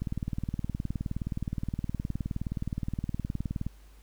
click train, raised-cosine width 5 ms, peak -19 dBFS, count 71, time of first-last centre 0.02-3.666 s, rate 19.2 Hz, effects added 50 Hz sine -51 dBFS peak until 4.02 s + pink hiss -62 dBFS RMS until 4.02 s

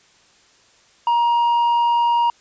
sine tone with tanh clipping, 945 Hz, A#5, 23 cents sharp, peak -15 dBFS, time 1.07-2.3 s, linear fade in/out 2 ms, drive 4 dB, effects white hiss -54 dBFS RMS until 2.4 s + resampled to 16000 Hz

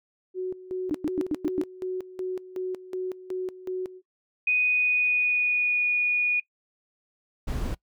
sine tone with tremolo, 370 Hz, F#4, in tune, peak -27 dBFS, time 0.34-4.02 s, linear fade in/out 50 ms, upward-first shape square, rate 2.7 Hz, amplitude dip 80%
sine tone bursts, 302.3 Hz, D#4, 50 cents flat, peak -22 dBFS, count 6, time 0.91-1.614 s, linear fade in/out 0 ms, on 34 ms, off 100 ms
sine tone with pitch glide, 2489 to 2456 Hz, D#7 to D#7, 0 to -23 cents, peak -20 dBFS, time 4.47-6.4 s, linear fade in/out 5 ms, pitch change -23 cents, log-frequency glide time 4.61-5.87 s
brown noise, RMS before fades -29 dBFS, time 7.47-7.75 s, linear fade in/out 10 ms
effects noise-tail reverb RT60 0.1 s tail -22 dB re dry

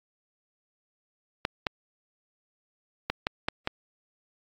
clicks, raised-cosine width 0.3 ms, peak -10 dBFS, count 6, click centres 1.451 / 1.668 / 3.1 / 3.269 / 3.485 / 3.674 s, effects AAC 48 kbps

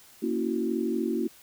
sine chord, F# dominant seventh, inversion first, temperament equal, 233.1 / 277.2 / 329.6 / 370 Hz, A#3 / C#4 / E4 / F#4, 0 / 0 / 0 / 0 cents, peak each -30 / -33 / -30 / -31 dBFS, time 0.22-1.28 s, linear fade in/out 10 ms, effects white hiss -54 dBFS RMS until 1.42 s

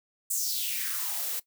blue noise with high-pass filter sweep, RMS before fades -31 dBFS, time 0.3-1.4 s, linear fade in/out 10 ms, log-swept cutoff 8300 to 350 Hz, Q 3.9, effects noise-tail reverb RT60 0.1 s tail -18 dB re dry

